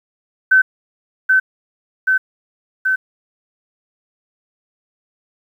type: tone with echo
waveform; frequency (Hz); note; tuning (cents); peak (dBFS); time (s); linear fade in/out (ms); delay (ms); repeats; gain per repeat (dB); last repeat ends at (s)
sine; 1528; G6; -45; -7; 0.51-0.62; 10; 780; 3; -2; 2.96
effects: 8-bit